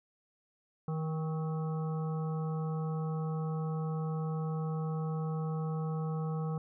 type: harmonic tone with a mistuned harmonic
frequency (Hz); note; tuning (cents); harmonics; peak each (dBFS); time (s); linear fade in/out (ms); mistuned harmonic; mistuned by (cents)
158; D#3; +27; 1 / 3 / 5 / 7 / 8; -32 / -42 / -46 / -49 / -50; 0.88-6.58; 2; 8; +40
effects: none